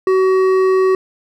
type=tone with hard clipping; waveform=sine; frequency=377 Hz; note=F#4; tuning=32 cents sharp; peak=-12 dBFS; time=0.07-0.95 s; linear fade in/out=2 ms; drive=9 dB; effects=none